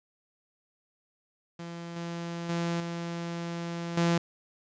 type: tone with level steps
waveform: sawtooth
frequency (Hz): 170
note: F3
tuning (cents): -46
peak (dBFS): -34 / -30 / -24 / -29 / -19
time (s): 1.59-4.18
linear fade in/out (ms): 5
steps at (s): 1.96 / 2.49 / 2.8 / 3.97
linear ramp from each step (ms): 5
effects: resampled to 16000 Hz + 10-bit